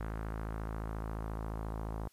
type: tone with low-pass filter sweep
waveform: sawtooth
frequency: 54.3 Hz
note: A1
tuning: 22 cents flat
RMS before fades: -39 dBFS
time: 0-2.08 s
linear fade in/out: 5 ms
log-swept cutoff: 1500 to 1000 Hz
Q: 1.8
effects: white hiss -67 dBFS RMS until 2.12 s + resampled to 32000 Hz